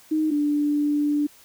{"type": "tone pair in turn", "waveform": "sine", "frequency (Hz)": [311.1, 293.6], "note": ["D#4", "D4"], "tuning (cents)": [0, 0], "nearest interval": "minor second", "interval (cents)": 100, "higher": "first", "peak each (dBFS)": [-19, -19], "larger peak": "neither", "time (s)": [[0.11, 0.31], [0.31, 1.27]], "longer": "second", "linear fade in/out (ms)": 10, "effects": ["white hiss -52 dBFS RMS until 1.44 s"]}